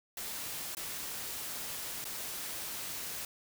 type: noise with dropouts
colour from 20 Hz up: white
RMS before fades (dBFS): -40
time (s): 0.17-3.25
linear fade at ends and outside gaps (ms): 2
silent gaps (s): 0.749-0.769 / 2.043-2.052
effects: none